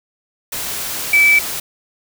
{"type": "tone in noise", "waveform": "sine", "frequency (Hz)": 2309, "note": "D7", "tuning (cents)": -30, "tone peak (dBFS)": -8, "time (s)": [1.13, 1.39], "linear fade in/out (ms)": 5, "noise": "white", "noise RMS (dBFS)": -24, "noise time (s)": [0.52, 1.6], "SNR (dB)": 13, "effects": []}